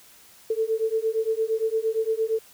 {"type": "beating tone pair", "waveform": "sine", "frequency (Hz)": [440, 448.7], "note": ["A4", "A4"], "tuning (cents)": [0, 34], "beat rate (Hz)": 8.7, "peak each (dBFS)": -25, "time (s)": [0.5, 2.39], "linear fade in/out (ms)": 5, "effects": ["white hiss -52 dBFS RMS until 2.53 s"]}